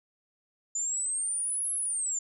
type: exponential two-way sweep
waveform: sine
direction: up then down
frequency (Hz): 7040 to 11000 to 7040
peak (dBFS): -28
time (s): 0.75-2.19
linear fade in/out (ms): 5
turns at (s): 1.74
effects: none